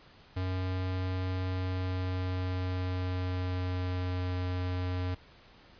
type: tone with pitch glide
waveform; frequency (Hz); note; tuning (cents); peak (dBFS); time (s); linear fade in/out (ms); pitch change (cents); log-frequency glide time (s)
square; 92.5 to 90.75; F#2 to F#2; 0 to -33; -31; 0.36-5.15; 10; -33; 1.42-4.35
effects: pink hiss -57 dBFS RMS until 5.79 s + resampled to 11025 Hz